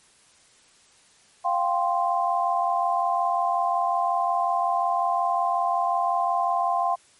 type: chord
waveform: sine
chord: F suspended second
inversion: none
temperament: equal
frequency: 698.5 / 784 / 1046.5 Hz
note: F5 / G5 / C6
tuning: 0 / 0 / 0 cents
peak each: -24 / -26 / -25 dBFS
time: 1.44-6.96 s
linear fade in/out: 20 ms
effects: white hiss -57 dBFS RMS until 7.19 s + MP3 48 kbps